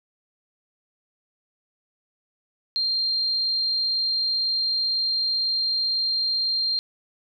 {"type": "tone", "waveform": "sine", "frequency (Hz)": 4186, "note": "C8", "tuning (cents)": 0, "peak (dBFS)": -21, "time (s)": [2.76, 6.79], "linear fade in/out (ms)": 0, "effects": []}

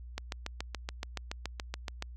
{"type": "click train", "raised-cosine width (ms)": 0.2, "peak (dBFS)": -18, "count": 14, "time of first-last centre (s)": [0.18, 2.024], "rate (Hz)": 7.05, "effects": ["added 60 Hz sine -43 dBFS peak until 2.16 s"]}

